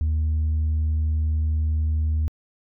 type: tone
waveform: sine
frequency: 77.78 Hz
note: D#2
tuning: in tune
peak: -17 dBFS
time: 0.01-2.28 s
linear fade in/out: 0 ms
effects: tanh soft clip ceiling -18 dBFS